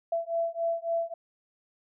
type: beating tone pair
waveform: sine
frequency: 668 / 671.6 Hz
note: E5 / E5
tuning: +23 / +32 cents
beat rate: 3.6 Hz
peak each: -30 dBFS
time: 0.12-1.14 s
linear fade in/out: 5 ms
effects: none

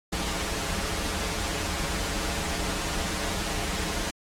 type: noise with comb filter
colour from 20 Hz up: pink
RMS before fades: -29 dBFS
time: 0.12-4.11 s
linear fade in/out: 10 ms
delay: 8 ms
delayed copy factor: -1
effects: low-pass 9000 Hz 12 dB/octave + AAC 64 kbps

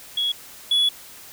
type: tone pair in turn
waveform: sine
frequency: 3344 / 3395 Hz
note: G#7 / G#7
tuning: +11 / +37 cents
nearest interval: unison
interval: 26 cents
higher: second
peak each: -19 / -13 dBFS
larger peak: second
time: 0.17-0.32 / 0.71-0.89 s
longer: second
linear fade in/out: 5 ms
effects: tanh soft clip ceiling -15 dBFS + white hiss -43 dBFS RMS until 1.32 s

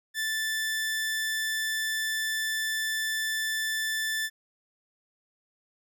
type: tone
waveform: sawtooth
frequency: 1760 Hz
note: A6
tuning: in tune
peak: -24 dBFS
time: 0.14-4.3 s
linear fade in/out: 50 ms
effects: none

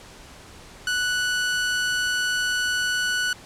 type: tone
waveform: sawtooth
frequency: 1480 Hz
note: F#6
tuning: in tune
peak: -18 dBFS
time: 0.87-3.33 s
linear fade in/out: 2 ms
effects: pink hiss -45 dBFS RMS until 3.45 s + low-pass 9000 Hz 12 dB/octave

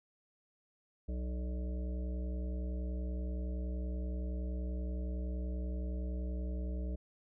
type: harmonic tone with a mistuned harmonic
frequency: 62 Hz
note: B1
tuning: 7 cents sharp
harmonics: 1 / 3 / 5 / 7 / 9 / 10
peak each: -35 / -45 / -49 / -52 / -54 / -55 dBFS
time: 1.08-6.96 s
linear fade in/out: 10 ms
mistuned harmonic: 9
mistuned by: +35 cents
effects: none

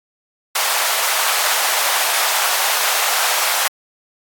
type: high-pass noise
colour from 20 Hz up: pink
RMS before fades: -18 dBFS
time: 0.55-3.68 s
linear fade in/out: 5 ms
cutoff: 690 Hz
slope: 24 dB/octave
effects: AAC 64 kbps

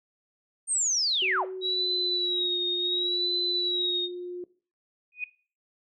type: linear sweep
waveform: sine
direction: down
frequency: 8870 to 372.6 Hz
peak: -23 dBFS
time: 0.67-1.46 s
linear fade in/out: 50 ms
type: tone with pitch glide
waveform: sine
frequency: 375.5 to 356.3 Hz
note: F#4 to F4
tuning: +26 to +35 cents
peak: -33 dBFS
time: 1.22-4.44 s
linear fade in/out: 2 ms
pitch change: -91 cents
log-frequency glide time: 1.53-2.25 s
type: tone with vibrato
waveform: sine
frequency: 3859 Hz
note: B7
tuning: 41 cents flat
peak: -25 dBFS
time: 1.61-4.09 s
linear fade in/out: 50 ms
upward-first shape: sine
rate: 0.7 Hz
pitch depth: 71 cents each way
type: tone with exponential growth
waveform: sine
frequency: 2483 Hz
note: D#7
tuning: 4 cents flat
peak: -25 dBFS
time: 5.12-5.24 s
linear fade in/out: 2 ms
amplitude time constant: 24 ms
effects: noise-tail reverb RT60 0.4 s tail -19 dB re dry

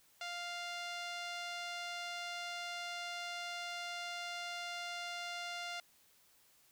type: tone with low-pass filter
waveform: 5% pulse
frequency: 699 Hz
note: F5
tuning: 1 cent sharp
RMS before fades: -43 dBFS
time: 0.21-5.8 s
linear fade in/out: 2 ms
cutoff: 4000 Hz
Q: 0.58
effects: white hiss -68 dBFS RMS until 6.71 s

